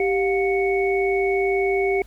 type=tone cluster; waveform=sine; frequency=391.1 / 716 / 2219 Hz; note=G4 / F5 / C#7; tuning=-4 / +43 / +1 cents; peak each=-19 / -27 / -26 dBFS; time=0-2.02 s; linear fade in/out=2 ms; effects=added 50 Hz sine -42 dBFS peak until 2.06 s + pink hiss -55 dBFS RMS until 2.06 s